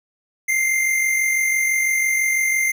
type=tone pair together; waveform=square; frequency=2093 / 2139 Hz; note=C7 / C7; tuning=0 / +38 cents; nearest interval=unison; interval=38 cents; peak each=-18 / -28 dBFS; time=0.48-2.72 s; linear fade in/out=10 ms; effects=none